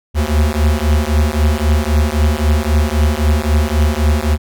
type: beating tone pair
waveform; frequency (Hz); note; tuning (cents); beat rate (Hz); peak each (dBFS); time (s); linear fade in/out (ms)
square; 73.42 / 77.22; D2 / D#2; 0 / -13; 3.8; -15; 0.14-4.38; 50
effects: none